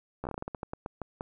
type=slowing click train; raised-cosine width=1 ms; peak=-21 dBFS; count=15; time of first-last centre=0.24-1.209 s; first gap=13 ms; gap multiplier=1.23; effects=none